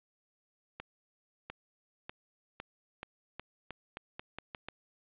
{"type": "accelerating click train", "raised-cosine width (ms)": 0.3, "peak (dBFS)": -24, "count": 12, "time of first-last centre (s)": [0.8, 4.686], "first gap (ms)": 700, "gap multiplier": 0.85, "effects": ["resampled to 8000 Hz", "10-bit"]}